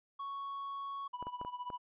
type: tone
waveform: triangle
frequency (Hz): 1110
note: C#6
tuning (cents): +2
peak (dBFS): -37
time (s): 0.19-1.08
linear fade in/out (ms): 10
type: tone with tremolo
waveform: triangle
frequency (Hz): 985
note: B5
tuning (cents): -5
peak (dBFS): -35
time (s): 1.13-1.78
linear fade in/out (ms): 10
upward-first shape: sine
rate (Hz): 15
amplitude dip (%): 80
type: clicks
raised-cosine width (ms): 1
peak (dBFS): -30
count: 5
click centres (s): 1.226 / 1.269 / 1.414 / 1.449 / 1.702
effects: resampled to 8000 Hz